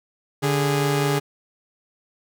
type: tone pair together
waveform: sawtooth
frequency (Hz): 145.56 / 411.7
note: D3 / G#4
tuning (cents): -15 / -15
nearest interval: octave + tritone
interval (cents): 1800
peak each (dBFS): -17 / -19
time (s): 0.42-1.2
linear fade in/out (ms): 20
effects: none